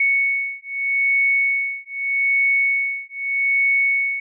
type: beating tone pair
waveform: sine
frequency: 2217 / 2217.81 Hz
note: C#7 / C#7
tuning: 0 / 0 cents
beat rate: 0.81 Hz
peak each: -20 dBFS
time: 0-4.2 s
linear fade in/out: 5 ms
effects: none